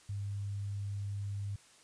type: tone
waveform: sine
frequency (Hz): 100.6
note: G2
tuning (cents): +45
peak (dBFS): -35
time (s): 0.09-1.56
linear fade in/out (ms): 5
effects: white hiss -61 dBFS RMS until 1.83 s + resampled to 22050 Hz